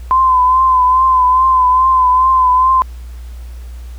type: tone with vibrato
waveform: sine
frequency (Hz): 1025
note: C6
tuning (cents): -36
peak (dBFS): -7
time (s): 0.11-2.82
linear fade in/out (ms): 0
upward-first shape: triangle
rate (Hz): 2.4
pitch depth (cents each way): 48
effects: added 60 Hz sine -26 dBFS peak until 3.98 s + pink hiss -46 dBFS RMS until 3.98 s